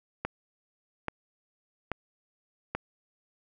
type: click train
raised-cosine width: 0.5 ms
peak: -15 dBFS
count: 4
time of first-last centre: 0.25-2.75 s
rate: 1.2 Hz
effects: none